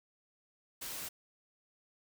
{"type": "noise", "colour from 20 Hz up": "white", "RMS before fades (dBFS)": -42, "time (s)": [0.81, 1.09], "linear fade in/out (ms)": 10, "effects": []}